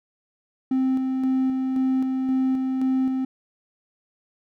triangle tone with tremolo, 261.6 Hz, C4, in tune, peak -16 dBFS, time 0.71-3.25 s, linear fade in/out 5 ms, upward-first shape square, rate 1.9 Hz, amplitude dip 35%, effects tanh soft clip ceiling -12 dBFS

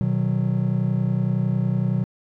triangle chord, B major, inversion none, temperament just, 123.47 / 154.34 / 185.21 Hz, B2 / D#3 / F#3, 0 / -14 / +2 cents, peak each -20 / -23 / -21 dBFS, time 0.01-2.04 s, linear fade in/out 0 ms, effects tanh soft clip ceiling -9 dBFS

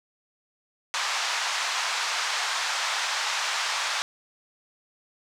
pink band-pass noise, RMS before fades -28 dBFS, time 0.94-4.02 s, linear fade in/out 0 ms, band 850 to 6800 Hz, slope 24 dB/octave, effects none

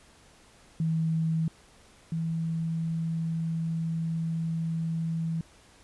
sine tone pair in turn, 161.5 / 163.57 Hz, E3 / E3, -35 / -13 cents, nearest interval unison, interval 22 cents, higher second, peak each -24 / -27 dBFS, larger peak first, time 0.8-1.48 / 2.12-5.41 s, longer second, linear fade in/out 2 ms, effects pink hiss -57 dBFS RMS until 5.83 s + resampled to 24000 Hz

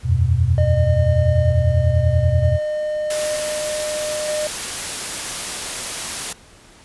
sine chord, E suspended second, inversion none, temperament just, 82.41 / 92.71 / 123.61 Hz, E2 / F#2 / B2, 0 / +4 / +2 cents, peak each -18 dBFS, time 0.03-2.59 s, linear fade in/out 50 ms
triangle tone with tremolo, 608 Hz, D#5, 40 cents flat, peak -18 dBFS, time 0.58-4.47 s, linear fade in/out 0 ms, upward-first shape square, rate 0.54 Hz, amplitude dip 25%
white noise, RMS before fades -26 dBFS, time 3.1-6.33 s, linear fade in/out 5 ms
effects pink hiss -47 dBFS RMS until 6.84 s + resampled to 24000 Hz

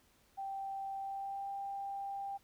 sine tone with pitch glide, 782 to 792.5 Hz, G5 to G5, -4 to +19 cents, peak -38 dBFS, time 0.37-2.38 s, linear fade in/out 20 ms, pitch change +23 cents, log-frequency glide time 1-1.49 s, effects pink hiss -69 dBFS RMS until 2.43 s

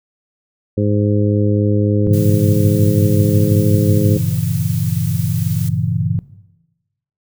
harmonic tone, 103.6 Hz, G#2, 4 cents flat, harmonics 1 / 2 / 3 / 4 / 5, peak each -16 / -19 / -21 / -22 / -23 dBFS, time 0.77-4.18 s, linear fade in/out 10 ms
sine chord, G diminished seventh, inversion none, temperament equal, 98 / 116.54 / 138.59 / 164.81 Hz, G2 / Bb2 / Db3 / Fb3, 0 / 0 / 0 / 0 cents, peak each -21 / -21 / -21 / -20 dBFS, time 2.07-6.19 s, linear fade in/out 0 ms
blue noise, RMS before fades -32 dBFS, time 2.13-5.69 s, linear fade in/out 5 ms
effects noise-tail reverb RT60 1.0 s tail -17 dB re dry

